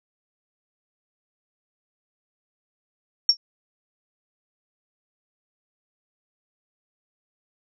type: tone with exponential decay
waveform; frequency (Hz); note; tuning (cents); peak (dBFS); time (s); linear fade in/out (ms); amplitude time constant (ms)
sine; 5500; F8; -27; -8; 3.29-3.37; 2; 16
effects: none